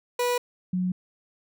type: tone pair in turn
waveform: 30% pulse / sine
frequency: 489.1 / 182.47 Hz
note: B4 / F#3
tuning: -17 / -24 cents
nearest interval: octave + perfect fourth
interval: 1707 cents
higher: first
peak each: -20 / -23 dBFS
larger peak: first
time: 0.19-0.38 / 0.73-0.92 s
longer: neither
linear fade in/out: 5 ms
effects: none